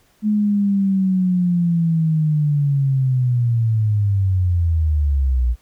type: linear sweep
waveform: sine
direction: down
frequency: 213.6 to 57.9 Hz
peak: -14 dBFS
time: 0.22-5.56 s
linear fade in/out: 50 ms
effects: pink hiss -58 dBFS RMS until 5.61 s